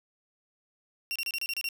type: tone bursts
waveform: 30% pulse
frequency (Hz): 2750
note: F7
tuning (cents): -27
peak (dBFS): -27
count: 8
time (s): 1.11-1.688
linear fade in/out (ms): 0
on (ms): 46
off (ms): 30
effects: none